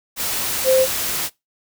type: tone in noise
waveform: sine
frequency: 522 Hz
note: C5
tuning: 4 cents flat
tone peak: -12 dBFS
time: 0.64-0.87 s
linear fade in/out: 50 ms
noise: white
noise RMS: -23 dBFS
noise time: 0.16-1.3 s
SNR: +8 dB
effects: noise-tail reverb RT60 0.2 s tail -22 dB re dry